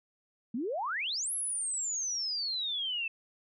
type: exponential two-way sweep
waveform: sine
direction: up then down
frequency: 214 to 11280 to 2618 Hz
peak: -31 dBFS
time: 0.54-3.08 s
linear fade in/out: 5 ms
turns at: 1.33 s
effects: none